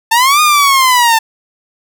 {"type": "linear two-way sweep", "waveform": "sawtooth", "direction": "up then down", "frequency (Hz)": [885, 1234, 885], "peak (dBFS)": -3, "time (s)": [0.11, 1.19], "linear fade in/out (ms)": 10, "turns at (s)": 0.41, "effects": []}